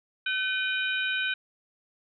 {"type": "harmonic tone with a mistuned harmonic", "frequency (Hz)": 761, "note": "F#5", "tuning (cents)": 48, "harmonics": [2, 3, 4, 5], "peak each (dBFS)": [-28, -32, -34, -36], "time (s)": [0.26, 1.34], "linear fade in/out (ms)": 5, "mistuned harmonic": 3, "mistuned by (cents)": 120, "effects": []}